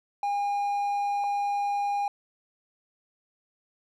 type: tone pair in turn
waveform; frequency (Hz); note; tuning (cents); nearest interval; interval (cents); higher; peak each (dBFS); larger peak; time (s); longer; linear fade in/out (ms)
triangle; 811 / 811; G#5 / G#5; -41 / -41; unison; 0; neither; -23; neither; 0.23-1.24 / 1.24-2.08; first; 2
effects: none